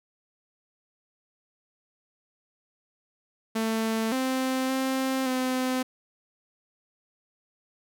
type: tone with pitch steps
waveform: sawtooth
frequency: 222.9 / 260.6 / 263.8 / 256.7 Hz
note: A3 / C4 / C4 / C4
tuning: +23 / -7 / +14 / -33 cents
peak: -21 dBFS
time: 3.55-5.83 s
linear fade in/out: 10 ms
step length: 570 ms
effects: none